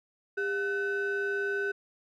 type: ring-modulated tone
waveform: triangle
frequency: 554.4 Hz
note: C#5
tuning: in tune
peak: -23 dBFS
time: 0.37-1.72 s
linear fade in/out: 10 ms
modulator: 956 Hz
effects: none